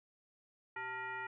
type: tone with frequency modulation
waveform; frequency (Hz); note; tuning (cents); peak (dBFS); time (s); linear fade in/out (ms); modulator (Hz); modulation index
sine; 1396.9; F6; 0; -39; 0.76-1.27; 5; 505; 1.5
effects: none